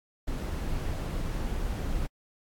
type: noise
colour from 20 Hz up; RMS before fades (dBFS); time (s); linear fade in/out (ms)
brown; -31; 0.27-2.07; 10
effects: AAC 64 kbps